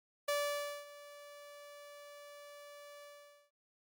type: tone with ADSR envelope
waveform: sawtooth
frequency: 580 Hz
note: D5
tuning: 22 cents flat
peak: -27 dBFS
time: 0.28-3.51 s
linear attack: 7 ms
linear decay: 560 ms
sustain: -20 dB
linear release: 480 ms
effects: MP3 96 kbps